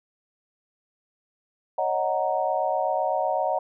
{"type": "chord", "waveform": "sine", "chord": "D# minor seventh", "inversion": "third", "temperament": "equal", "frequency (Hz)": [554.4, 622.3, 740, 932.3], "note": ["C#5", "D#5", "F#5", "A#5"], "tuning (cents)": [0, 0, 0, 0], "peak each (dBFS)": [-29, -27, -26, -29], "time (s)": [1.78, 3.59], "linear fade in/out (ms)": 5, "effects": []}